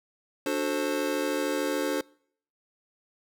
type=chord; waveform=square; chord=D dominant seventh; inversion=none; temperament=just; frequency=293.7 / 367.1 / 440.5 / 528.6 Hz; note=D4 / F#4 / A4 / C5; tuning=0 / -14 / +2 / +18 cents; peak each=-31 / -34 / -34 / -32 dBFS; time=0.46-2.01 s; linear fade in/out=2 ms; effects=noise-tail reverb RT60 0.6 s tail -25 dB re dry